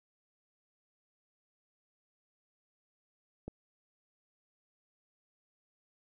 click, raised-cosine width 2 ms, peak -27 dBFS, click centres 3.48 s, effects none

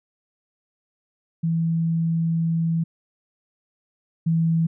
sine tone pair in turn, 164.81 / 164.13 Hz, E3 / E3, 0 / -7 cents, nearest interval unison, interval 7 cents, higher first, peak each -19 / -17 dBFS, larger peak second, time 1.43-2.84 / 4.26-4.67 s, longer first, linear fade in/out 10 ms, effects none

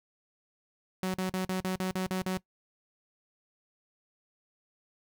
sawtooth tone bursts, 186.4 Hz, F#3, 13 cents sharp, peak -25 dBFS, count 9, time 1.03-2.372 s, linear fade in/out 0 ms, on 110 ms, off 44 ms, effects noise-tail reverb RT60 0.1 s tail -20 dB re dry

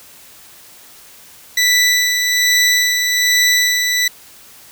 20% pulse tone with tremolo, 1975.5 Hz, B6, in tune, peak -5 dBFS, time 1.57-4.08 s, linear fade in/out 5 ms, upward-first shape sine, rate 1.2 Hz, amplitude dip 40%, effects white hiss -42 dBFS RMS until 4.71 s

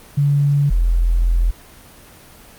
sine tone pair in turn, 143 / 42.51 Hz, D3 / F1, -46 / -46 cents, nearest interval octave + major sixth, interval 2100 cents, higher first, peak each -12 dBFS, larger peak neither, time 0.17-0.7 / 0.7-1.51 s, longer second, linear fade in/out 10 ms, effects pink hiss -43 dBFS RMS until 2.58 s + Opus 24 kbps

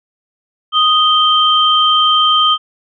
sine tone pair together, 1244.5 / 3136 Hz, D#6 / G7, 0 / 0 cents, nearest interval octave + major third, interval 1600 cents, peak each -11 dBFS, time 0.72-2.58 s, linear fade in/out 50 ms, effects none

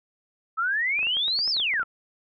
sine exponential two-way sweep, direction up then down, 1281 to 5380 to 1281 Hz, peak -22 dBFS, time 0.57-1.84 s, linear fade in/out 20 ms, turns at 1.5 s
clicks, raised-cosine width 0.5 ms, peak -26 dBFS, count 12, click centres 0.991 / 1.03 / 1.069 / 1.169 / 1.281 / 1.39 / 1.477 / 1.567 / 1.6 / 1.738 / 1.796 / 1.831 s
effects none

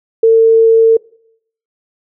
sine tone, 451.1 Hz, A4, 43 cents sharp, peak -4 dBFS, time 0.23-0.97 s, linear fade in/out 5 ms, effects noise-tail reverb RT60 0.7 s tail -24 dB re dry

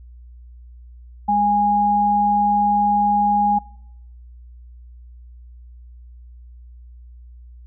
sine tone pair together, 204.7 / 824 Hz, G#3 / G#5, -25 / -14 cents, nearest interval 2 octaves, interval 2411 cents, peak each -23 / -15 dBFS, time 1.28-3.59 s, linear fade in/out 10 ms, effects noise-tail reverb RT60 0.8 s tail -24 dB re dry + added 60 Hz sine -39 dBFS peak until 7.66 s

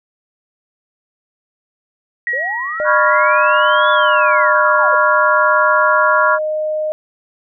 sine tone with exponential decay, 1907 Hz, A#6, 39 cents sharp, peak -15 dBFS, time 2.27-4.94 s, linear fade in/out 1 ms, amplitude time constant 580 ms
sine linear two-way sweep, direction up then down, 480.2 to 3471 to 480.2 Hz, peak -23 dBFS, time 2.33-4.95 s, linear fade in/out 5 ms, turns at 3.91 s
sine tone with pitch glide, 607 to 616.5 Hz, D#5 to D#5, -43 to -16 cents, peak -16 dBFS, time 2.8-6.92 s, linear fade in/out 0 ms, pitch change +27 cents, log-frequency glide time 4.89-6.34 s
sine chord, C# dominant seventh, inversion third, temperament equal, 987.8 / 1108.7 / 1396.9 / 1661.2 Hz, B5 / C#6 / E#6 / G#6, 0 / 0 / 0 / 0 cents, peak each -17 / -16 / -14 / -19 dBFS, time 2.84-6.39 s, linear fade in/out 50 ms
effects none

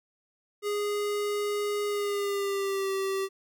square tone with pitch glide, 412.7 to 387.3 Hz, G#4 to G4, -11 to -21 cents, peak -28 dBFS, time 0.62-3.29 s, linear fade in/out 50 ms, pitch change -110 cents, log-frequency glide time 1.87-2.91 s, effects none

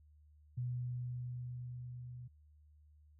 sine tone with level ramp, 123.47 Hz, B2, in tune, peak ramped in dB -35 to -46 dBFS, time 0.57-2.28 s, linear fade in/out 10 ms, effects added 75 Hz sine -61 dBFS peak until 3.19 s

